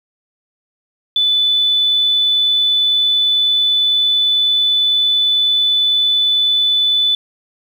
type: tone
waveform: sine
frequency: 3491 Hz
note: A7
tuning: 14 cents flat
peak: -11 dBFS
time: 1.16-7.15 s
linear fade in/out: 2 ms
effects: 7-bit